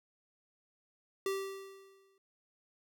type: tone with exponential decay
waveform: square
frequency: 389 Hz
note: G4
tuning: 13 cents flat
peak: -31 dBFS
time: 1.26-2.18 s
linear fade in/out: 2 ms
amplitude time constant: 200 ms
effects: none